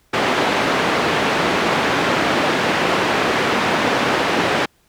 pink band-pass noise, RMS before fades -18 dBFS, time 0.13-4.66 s, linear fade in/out 10 ms, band 250 to 2800 Hz, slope 12 dB/octave, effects pink hiss -59 dBFS RMS until 4.88 s

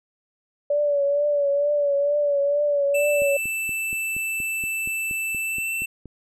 sine tone with vibrato, 575 Hz, D5, 37 cents flat, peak -18 dBFS, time 0.7-3.37 s, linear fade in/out 5 ms, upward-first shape triangle, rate 2.2 Hz, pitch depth 49 cents each way
square tone with pitch glide, 2649 to 2677 Hz, E7 to E7, +8 to +26 cents, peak -25 dBFS, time 2.94-5.86 s, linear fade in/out 10 ms, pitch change +18 cents, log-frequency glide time 5.42-5.74 s
click train, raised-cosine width 3 ms, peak -26 dBFS, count 13, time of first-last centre 3.22-6.057 s, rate 4.23 Hz
effects none

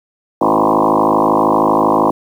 sine tone with frequency modulation, 653 Hz, E5, 17 cents flat, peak -9 dBFS, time 0.41-2.11 s, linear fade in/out 5 ms, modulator 52.8 Hz, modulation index 7.9, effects 7-bit

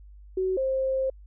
sine tone pair in turn, 375 / 528.8 Hz, F#4 / C5, +23 / +18 cents, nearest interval tritone, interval 595 cents, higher second, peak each -23 dBFS, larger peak neither, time 0.37-0.57 / 0.57-1.1 s, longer second, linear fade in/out 5 ms, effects added 50 Hz sine -45 dBFS peak until 1.26 s

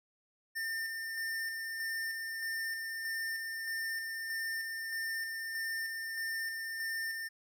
square tone with tremolo, 1804 Hz, A6, 43 cents sharp, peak -35 dBFS, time 0.55-7.29 s, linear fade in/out 20 ms, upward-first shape square, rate 1.6 Hz, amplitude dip 30%, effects none

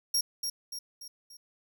sawtooth tone with echo, 5588 Hz, F8, in tune, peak -22 dBFS, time 0.14-0.21 s, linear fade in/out 5 ms, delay 290 ms, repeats 4, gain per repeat -6 dB, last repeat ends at 1.37 s, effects none

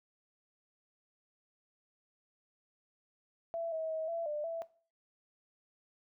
sine tone with pitch steps, 668 / 641 / 637 / 670 / 597 / 663 Hz, E5 / E5 / D#5 / E5 / D5 / E5, +23 / -49 / +41 / +28 / +28 / +10 cents, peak -34 dBFS, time 3.54-4.62 s, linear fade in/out 0 ms, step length 180 ms, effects noise-tail reverb RT60 0.4 s tail -18 dB re dry

